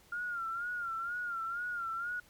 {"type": "tone with vibrato", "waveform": "sine", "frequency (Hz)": 1396.9, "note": "F6", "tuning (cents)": 0, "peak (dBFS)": -34, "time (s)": [0.12, 2.2], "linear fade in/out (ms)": 5, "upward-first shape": "sine", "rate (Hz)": 2.1, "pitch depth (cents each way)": 79, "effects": ["pink hiss -62 dBFS RMS until 2.29 s", "MP3 96 kbps"]}